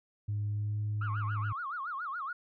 sine tone with pitch glide, 103.83 to 105.22 Hz, G#2 to G#2, 0 to +23 cents, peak -29 dBFS, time 0.28-1.53 s, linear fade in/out 10 ms, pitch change +23 cents, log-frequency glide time 0.5-0.8 s
sine tone with vibrato, 1245 Hz, D#6, 1 cent sharp, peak -34 dBFS, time 1.01-2.33 s, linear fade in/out 5 ms, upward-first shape sine, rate 7.1 Hz, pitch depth 270 cents each way
effects tanh soft clip ceiling -27 dBFS

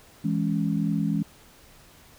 sine chord, C# minor, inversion first, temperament equal, 164.81 / 207.7 / 277.2 Hz, E3 / G#3 / C#4, 0 / 0 / 0 cents, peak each -26 / -26 / -29 dBFS, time 0.24-1.23 s, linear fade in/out 10 ms, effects pink hiss -53 dBFS RMS until 2.18 s

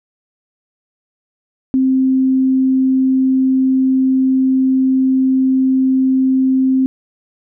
sine tone, 262.3 Hz, C4, 4 cents sharp, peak -10 dBFS, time 1.74-6.86 s, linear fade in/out 0 ms, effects none

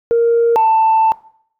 sine tone pair in turn, 466.2 / 886.7 Hz, A#4 / A5, 0 / +13 cents, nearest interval major seventh, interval 1113 cents, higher second, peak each -8 dBFS, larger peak neither, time 0.11-0.56 / 0.56-1.12 s, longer second, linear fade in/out 0 ms, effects noise-tail reverb RT60 0.6 s tail -19 dB re dry + tanh soft clip ceiling -6 dBFS

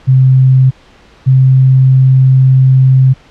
sine tone pair in turn, 130.81 / 131.36 Hz, C3 / C3, 0 / +7 cents, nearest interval unison, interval 7 cents, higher second, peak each -3 dBFS, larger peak neither, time 0.07-0.71 / 1.26-3.14 s, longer second, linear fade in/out 20 ms, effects pink hiss -42 dBFS RMS until 3.3 s + low-pass 4000 Hz 12 dB/octave

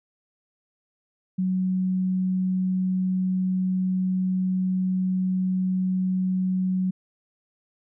sine tone, 185.7 Hz, F#3, 7 cents sharp, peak -21 dBFS, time 1.38-6.91 s, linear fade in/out 10 ms, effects none

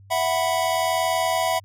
square chord, E suspended second, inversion none, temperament equal, 659.3 / 740 / 987.8 Hz, E5 / F#5 / B5, 0 / 0 / 0 cents, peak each -24 / -25 / -26 dBFS, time 0.1-1.6 s, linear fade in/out 20 ms, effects added 98 Hz sine -45 dBFS peak until 1.64 s + MP3 64 kbps

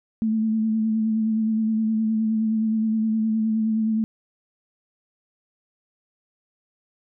sine tone with vibrato, 220 Hz, A3, in tune, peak -19 dBFS, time 0.22-4.04 s, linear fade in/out 0 ms, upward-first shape sine, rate 9.6 Hz, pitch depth 27 cents each way, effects none

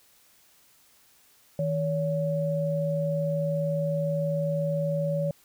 sine tone pair together, 159 / 566.6 Hz, D#3 / C#5, +38 / +38 cents, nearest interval octave + minor seventh, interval 2200 cents, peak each -27 dBFS, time 1.59-5.31 s, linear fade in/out 2 ms, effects white hiss -60 dBFS RMS until 5.44 s

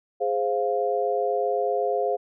sine chord, F minor, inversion first, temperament equal, 415.3 / 523.3 / 698.5 Hz, Ab4 / C5 / F5, 0 / 0 / 0 cents, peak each -26 dBFS, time 0.2-2.17 s, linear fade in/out 20 ms, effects none

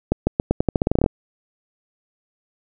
accelerating click train, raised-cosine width 2 ms, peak -3 dBFS, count 15, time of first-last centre 0.12-1.062 s, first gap 150 ms, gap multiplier 0.86, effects none

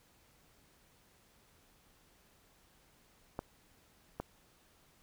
clicks, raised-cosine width 1 ms, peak -23 dBFS, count 2, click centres 3.391 / 4.2 s, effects pink hiss -67 dBFS RMS until 5.02 s

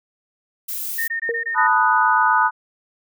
violet noise, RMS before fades -27 dBFS, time 0.68-1.08 s, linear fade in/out 10 ms
sine tone bursts, 1831 Hz, A#6, 32 cents flat, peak -21 dBFS, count 6, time 0.98-1.674 s, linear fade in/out 10 ms, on 99 ms, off 20 ms
sine tone with exponential decay, 466.5 Hz, A#4, 1 cent sharp, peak -18 dBFS, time 1.29-1.56 s, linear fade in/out 1 ms, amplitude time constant 58 ms
sine chord, B dominant seventh, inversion third, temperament equal, 880 / 987.8 / 1244.5 / 1480 Hz, A5 / B5 / D#6 / F#6, 0 / 0 / 0 / 0 cents, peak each -19 dBFS, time 1.54-2.51 s, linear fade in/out 50 ms
effects none

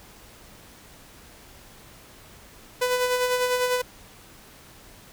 sawtooth tone with tremolo, 498.6 Hz, B4, 16 cents sharp, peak -16 dBFS, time 2.81-3.82 s, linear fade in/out 10 ms, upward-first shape sine, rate 10 Hz, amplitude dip 45%, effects pink hiss -49 dBFS RMS until 5.12 s

